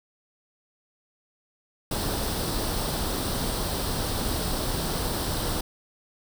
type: noise with comb filter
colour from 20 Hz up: pink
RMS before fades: -28 dBFS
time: 1.91-5.61 s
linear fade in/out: 5 ms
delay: 0.22 ms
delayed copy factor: +0.55
effects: none